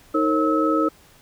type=tone cluster; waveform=sine; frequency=312.9 / 458.4 / 542 / 1294 Hz; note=D#4 / A#4 / C#5 / E6; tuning=+10 / -29 / -39 / -32 cents; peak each=-20 / -25 / -25 / -22 dBFS; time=0.14-0.89 s; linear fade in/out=10 ms; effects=pink hiss -52 dBFS RMS until 1.21 s